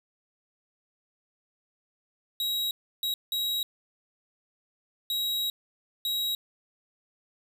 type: tone bursts at uneven times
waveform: 45% pulse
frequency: 3835 Hz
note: A#7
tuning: 48 cents sharp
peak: -27 dBFS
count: 5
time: 2.4-2.71 / 3.03-3.14 / 3.32-3.63 / 5.1-5.5 / 6.05-6.35 s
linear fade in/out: 2 ms
effects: none